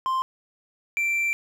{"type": "tone pair in turn", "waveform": "triangle", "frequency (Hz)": [1046.5, 2349], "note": ["C6", "D7"], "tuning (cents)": [0, 0], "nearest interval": "octave + major second", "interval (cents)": 1400, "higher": "second", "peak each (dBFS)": -20, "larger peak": "neither", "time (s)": [[0.06, 0.22], [0.97, 1.33]], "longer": "second", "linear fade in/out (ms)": 0, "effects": []}